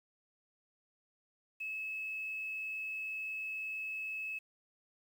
sine tone with quantisation, 2591 Hz, E7, 30 cents flat, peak -37 dBFS, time 1.6-4.39 s, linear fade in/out 10 ms, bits 10, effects none

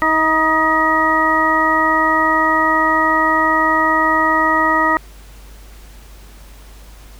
harmonic tone with a mistuned harmonic, 317.5 Hz, D#4, 35 cents sharp, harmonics 1 / 2 / 3 / 4 / 6, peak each -21 / -22 / -18 / -16 / -17 dBFS, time 0.02-4.97 s, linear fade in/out 0 ms, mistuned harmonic 4, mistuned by -27 cents, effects added 50 Hz sine -37 dBFS peak until 7.19 s + pink hiss -45 dBFS RMS until 7.19 s

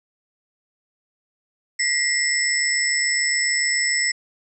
sine tone cluster, 1941 / 2088 / 5300 / 7850 Hz, B6 / C7 / E8 / B8, -31 / -4 / +9 / -11 cents, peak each -24 dBFS, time 1.79-4.12 s, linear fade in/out 10 ms, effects none

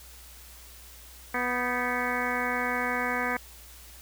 harmonic tone with a mistuned harmonic, 246.4 Hz, B3, 4 cents flat, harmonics 1 / 2 / 3 / 4 / 5 / 6 / 7 / 8 / 9, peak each -35 / -35 / -35 / -35 / -35 / -35 / -35 / -35 / -35 dBFS, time 1.34-3.37 s, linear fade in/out 5 ms, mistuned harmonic 6, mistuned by +75 cents, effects added 60 Hz sine -50 dBFS peak until 4.01 s + white hiss -50 dBFS RMS until 4.01 s

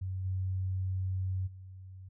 sine tone with level steps, 93.8 Hz, F#2, 24 cents sharp, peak -33 / -30 / -45 dBFS, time 0.01-2.09 s, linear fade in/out 10 ms, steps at 0.24 / 1.46 s, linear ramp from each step 20 ms, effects none

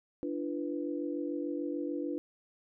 sine chord, B diminished, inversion first, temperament equal with one note detuned, 293.7 / 340.5 / 493.9 Hz, D4 / F4 / B4, 0 / -44 / 0 cents, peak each -35 / -37 / -40 dBFS, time 0.23-2.18 s, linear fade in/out 0 ms, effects none

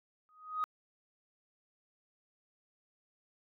sine tone with exponential growth, 1251 Hz, D#6, 9 cents sharp, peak -27 dBFS, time 0.29-0.64 s, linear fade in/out 0 ms, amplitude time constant 76 ms, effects tanh soft clip ceiling -25 dBFS

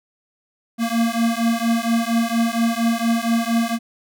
square beating tone pair, 228.8 / 233.1 Hz, A#3 / A#3, -32 / 0 cents, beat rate 4.3 Hz, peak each -21 dBFS, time 0.78-3.79 s, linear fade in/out 50 ms, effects none

